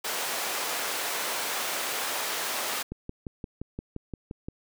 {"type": "high-pass noise", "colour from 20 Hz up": "pink", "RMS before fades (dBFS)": -31, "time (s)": [0.04, 2.83], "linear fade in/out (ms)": 10, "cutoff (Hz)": 590, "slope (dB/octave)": 12}
{"type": "click train", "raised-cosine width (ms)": 3, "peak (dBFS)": -22, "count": 10, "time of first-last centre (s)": [2.92, 4.485], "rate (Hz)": 5.75}
{"effects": []}